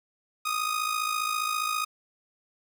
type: tone with amplitude modulation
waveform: sawtooth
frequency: 1244.5 Hz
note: D#6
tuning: in tune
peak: -20 dBFS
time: 0.45-1.85 s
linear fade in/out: 10 ms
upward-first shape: sine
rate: 54.9 Hz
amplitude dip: 65%
effects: none